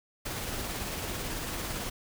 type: noise with tremolo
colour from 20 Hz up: pink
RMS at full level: -34 dBFS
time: 0.25-1.9 s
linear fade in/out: 10 ms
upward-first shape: triangle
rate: 18 Hz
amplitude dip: 30%
effects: none